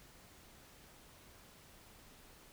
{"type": "silence", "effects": ["pink hiss -60 dBFS RMS until 2.52 s"]}